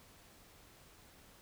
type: silence
effects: pink hiss -61 dBFS RMS until 1.41 s